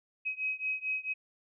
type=beating tone pair; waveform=sine; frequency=2536 / 2540.5 Hz; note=D#7 / D#7; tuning=+32 / +35 cents; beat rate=4.5 Hz; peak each=-34 / -35 dBFS; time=0.25-1.14 s; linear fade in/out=20 ms; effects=none